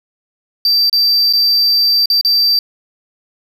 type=tone with dropouts; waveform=triangle; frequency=4673 Hz; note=D8; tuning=9 cents flat; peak=-8 dBFS; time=0.65-2.59 s; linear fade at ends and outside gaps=2 ms; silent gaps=0.897-0.928 / 1.327-1.334 / 2.058-2.1 / 2.212-2.248 s; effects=none